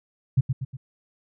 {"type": "tone with echo", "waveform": "sine", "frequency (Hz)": 130.81, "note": "C3", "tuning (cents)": 0, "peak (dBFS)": -14, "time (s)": [0.37, 0.41], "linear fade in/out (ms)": 10, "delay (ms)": 120, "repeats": 3, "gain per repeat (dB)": -6, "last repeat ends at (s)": 0.77, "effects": []}